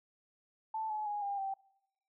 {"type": "tone with pitch steps", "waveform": "sine", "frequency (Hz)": [880, 853.5, 827.7, 802.8, 778.6], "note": ["A5", "G#5", "G#5", "G5", "G5"], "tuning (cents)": [0, 47, -6, 41, -12], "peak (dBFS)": -34, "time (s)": [0.74, 1.54], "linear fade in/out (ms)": 5, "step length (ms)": 160, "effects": ["noise-tail reverb RT60 0.8 s tail -22 dB re dry"]}